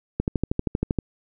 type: click train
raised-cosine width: 3 ms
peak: -9 dBFS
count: 11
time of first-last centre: 0.2-0.987 s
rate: 12.7 Hz
effects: none